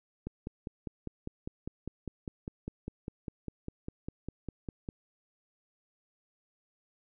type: click train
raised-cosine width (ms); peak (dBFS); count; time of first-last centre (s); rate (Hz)
3; -24; 24; 0.27-4.888; 4.98
effects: none